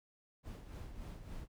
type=noise with tremolo; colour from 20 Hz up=brown; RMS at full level=-45 dBFS; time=0.43-1.48 s; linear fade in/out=50 ms; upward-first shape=sine; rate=3.5 Hz; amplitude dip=55%; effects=none